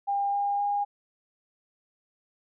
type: tone with pitch steps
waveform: sine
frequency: 802 / 808 / 814.1 Hz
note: G5 / G#5 / G#5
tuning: +39 / -48 / -35 cents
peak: -24 dBFS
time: 0.07-0.85 s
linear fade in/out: 20 ms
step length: 260 ms
effects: none